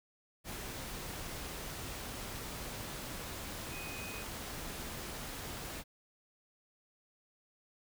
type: tone in noise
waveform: sine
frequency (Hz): 2501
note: D#7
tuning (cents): +8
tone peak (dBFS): -46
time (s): 3.69-4.25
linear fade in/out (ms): 50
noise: pink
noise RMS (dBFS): -43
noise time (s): 0.44-5.84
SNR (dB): -6
effects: none